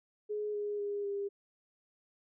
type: tone with pitch steps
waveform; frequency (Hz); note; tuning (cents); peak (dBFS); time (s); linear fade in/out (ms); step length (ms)
sine; 420 / 413.7 / 407.6 / 401.5; G#4 / G#4 / G#4 / G4; +19 / -7 / -32 / +41; -33; 0.29-1.29; 20; 250
effects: none